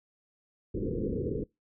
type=low-pass noise; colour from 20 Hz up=white; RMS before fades=-32 dBFS; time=0.74-1.44 s; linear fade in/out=10 ms; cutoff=490 Hz; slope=96 dB/octave; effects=noise-tail reverb RT60 0.2 s tail -23 dB re dry